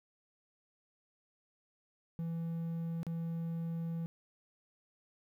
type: tone with dropouts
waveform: triangle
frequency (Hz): 166.1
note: E3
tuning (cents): +13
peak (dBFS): -33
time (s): 2.19-4.06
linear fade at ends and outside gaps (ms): 0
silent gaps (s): 3.031-3.067
effects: 12-bit